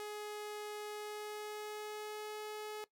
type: tone with pitch glide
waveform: sawtooth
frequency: 419.8 to 425.2 Hz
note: G#4 to G#4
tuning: +19 to +41 cents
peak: -38 dBFS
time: 0-2.84 s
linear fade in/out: 0 ms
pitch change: +22 cents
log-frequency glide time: 0.85-2.4 s
effects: noise-tail reverb RT60 0.1 s tail -18 dB re dry